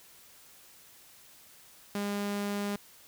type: tone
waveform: sawtooth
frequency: 203.2 Hz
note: G#3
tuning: 38 cents flat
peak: -27 dBFS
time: 1.95-2.76 s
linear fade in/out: 2 ms
effects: white hiss -56 dBFS RMS until 3.07 s